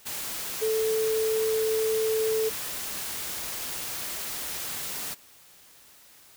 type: tone in noise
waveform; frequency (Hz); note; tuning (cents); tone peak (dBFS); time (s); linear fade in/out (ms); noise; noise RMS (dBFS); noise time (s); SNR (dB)
sine; 440; A4; 0; -23; 0.61-2.5; 20; white; -34; 0.05-5.15; +8
effects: white hiss -54 dBFS RMS until 6.36 s